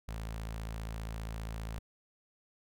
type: tone with notch filter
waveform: sawtooth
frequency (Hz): 55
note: A1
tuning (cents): 0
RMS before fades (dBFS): -40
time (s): 0.08-1.79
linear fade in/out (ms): 5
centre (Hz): 330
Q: 1.4
effects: none